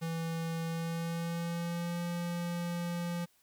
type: tone with pitch glide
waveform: square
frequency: 164.81 to 172.8 Hz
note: E3 to F3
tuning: 0 to -18 cents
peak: -34 dBFS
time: 0.01-3.26 s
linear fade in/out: 20 ms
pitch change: +82 cents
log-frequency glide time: 0.67-2.02 s
effects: white hiss -69 dBFS RMS until 3.42 s